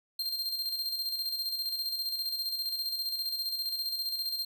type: tone with tremolo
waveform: 45% pulse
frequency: 4186 Hz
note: C8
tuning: in tune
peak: -29 dBFS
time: 0.19-4.45 s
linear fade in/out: 5 ms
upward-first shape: square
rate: 15 Hz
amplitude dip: 45%
effects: none